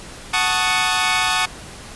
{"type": "chord", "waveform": "15% pulse", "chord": "D# half-diminished seventh", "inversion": "first", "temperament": "equal", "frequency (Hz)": [740, 880, 1108.7, 1244.5], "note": ["F#5", "A5", "C#6", "D#6"], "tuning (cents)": [0, 0, 0, 0], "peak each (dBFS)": -16, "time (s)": [0.33, 1.46], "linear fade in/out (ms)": 10, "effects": ["pink hiss -37 dBFS RMS until 1.95 s", "resampled to 24000 Hz"]}